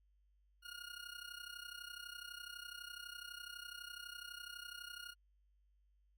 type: tone with amplitude modulation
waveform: 20% pulse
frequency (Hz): 1430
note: F6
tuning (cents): +41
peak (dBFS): -40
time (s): 0.62-5.15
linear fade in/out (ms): 50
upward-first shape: sine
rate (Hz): 32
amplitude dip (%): 80
effects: added 50 Hz sine -70 dBFS peak until 6.17 s